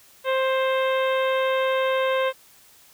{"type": "harmonic tone", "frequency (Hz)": 526, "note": "C5", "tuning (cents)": 9, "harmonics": [1, 2, 3, 4, 5, 6, 7], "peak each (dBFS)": [-21, -27, -31, -33, -35, -37, -38], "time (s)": [0.24, 2.33], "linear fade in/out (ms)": 50, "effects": ["white hiss -53 dBFS RMS until 2.93 s"]}